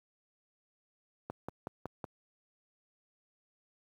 click train, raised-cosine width 1 ms, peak -24 dBFS, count 5, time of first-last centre 1.3-2.042 s, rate 5.39 Hz, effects high-pass 80 Hz 12 dB/octave + 10-bit

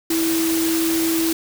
sine tone in noise, 327.6 Hz, E4, 11 cents flat, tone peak -18 dBFS, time 0.1-1.33 s, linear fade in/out 5 ms, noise white, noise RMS -25 dBFS, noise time 0.1-1.33 s, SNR +4 dB, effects none

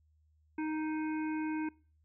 harmonic tone, 311.1 Hz, D#4, in tune, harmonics 1 / 3 / 5 / 7 / 8, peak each -33 / -43 / -47 / -50 / -51 dBFS, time 0.58-1.69 s, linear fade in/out 5 ms, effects noise-tail reverb RT60 0.4 s tail -24 dB re dry + added 77 Hz sine -66 dBFS peak until 2.04 s

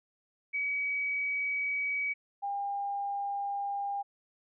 sine tone pair in turn, 2271 / 802.9 Hz, C#7 / G5, +41 / +41 cents, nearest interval octave + tritone, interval 1800 cents, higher first, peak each -29 / -31 dBFS, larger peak first, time 0.53-2.14 / 2.42-4.03 s, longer neither, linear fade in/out 20 ms, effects none

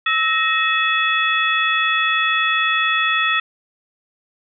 sine tone cluster, 1304 / 1871 / 2580 / 3416 Hz, E6 / A#6 / E7 / G#7, -19 / +6 / -38 / +48 cents, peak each -20 / -20 / -21 / -23 dBFS, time 0.06-3.4 s, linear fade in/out 5 ms, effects none

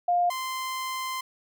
sine / sawtooth tone pair in turn, 705 / 1039.7 Hz, F5 / C6, +16 / -11 cents, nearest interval perfect fifth, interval 673 cents, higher second, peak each -20 / -26 dBFS, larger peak first, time 0.08-0.3 / 0.3-1.21 s, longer second, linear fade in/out 5 ms, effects none

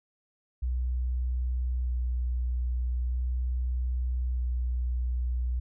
sine tone with vibrato, 61.74 Hz, B1, in tune, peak -26 dBFS, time 0.62-5.6 s, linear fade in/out 10 ms, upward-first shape square, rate 0.4 Hz, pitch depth 11 cents each way, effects none

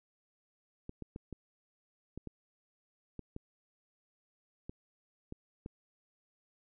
clicks, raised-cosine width 3 ms, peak -29 dBFS, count 11, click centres 0.894 / 1.023 / 1.161 / 1.327 / 2.176 / 2.273 / 3.193 / 3.364 / 4.695 / 5.324 / 5.661 s, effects none

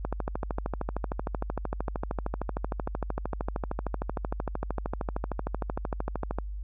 click train, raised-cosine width 1 ms, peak -16 dBFS, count 84, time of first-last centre 0.05-6.386 s, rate 13.1 Hz, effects added 50 Hz sine -33 dBFS peak until 6.63 s

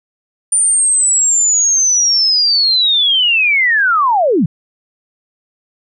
sine linear sweep, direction down, 9220 to 130.81 Hz, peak -9 dBFS, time 0.52-4.46 s, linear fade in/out 5 ms, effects none

